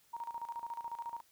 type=tone with tremolo; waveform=sine; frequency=936 Hz; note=A#5; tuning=7 cents sharp; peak=-37 dBFS; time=0.13-1.21 s; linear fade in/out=10 ms; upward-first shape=square; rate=14 Hz; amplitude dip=75%; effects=white hiss -68 dBFS RMS until 1.31 s